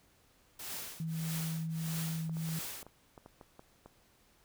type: noise with tremolo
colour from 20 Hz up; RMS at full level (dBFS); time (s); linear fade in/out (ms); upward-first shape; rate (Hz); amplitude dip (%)
white; -40; 0.59-2.83; 5; triangle; 1.6; 100
type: tone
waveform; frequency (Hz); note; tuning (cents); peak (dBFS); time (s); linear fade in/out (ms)
sine; 161.9; E3; -31; -34; 1-2.59; 2
type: clicks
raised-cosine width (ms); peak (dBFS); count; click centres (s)
1; -36; 10; 2.295 / 2.369 / 2.489 / 2.829 / 2.866 / 3.178 / 3.261 / 3.412 / 3.594 / 3.86
effects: pink hiss -67 dBFS RMS until 4.44 s